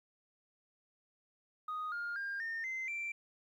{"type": "tone with pitch steps", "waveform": "sine", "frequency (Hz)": [1244.5, 1413.1, 1604.6, 1822.1, 2069, 2349], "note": ["D#6", "F6", "G6", "A#6", "C7", "D7"], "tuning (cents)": [0, 20, 40, -40, -20, 0], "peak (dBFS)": -35, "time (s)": [1.68, 3.12], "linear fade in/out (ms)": 5, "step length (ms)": 240, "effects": ["tanh soft clip ceiling -34 dBFS", "12-bit"]}